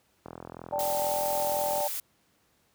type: click train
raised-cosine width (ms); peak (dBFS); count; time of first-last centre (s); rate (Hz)
1; -26; 66; 0.26-1.804; 42.1
type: chord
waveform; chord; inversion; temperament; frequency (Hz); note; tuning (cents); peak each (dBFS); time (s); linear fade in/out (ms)
sine; D suspended fourth; none; just; 587.3 / 783.1 / 881; D5 / G5 / A5; 0 / -2 / +2; -29 / -32 / -34; 0.72-1.88; 10
type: noise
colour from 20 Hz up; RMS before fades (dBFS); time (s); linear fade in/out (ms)
blue; -34; 0.79-2; 2
effects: pink hiss -68 dBFS RMS until 2.74 s + high-pass 80 Hz 12 dB/octave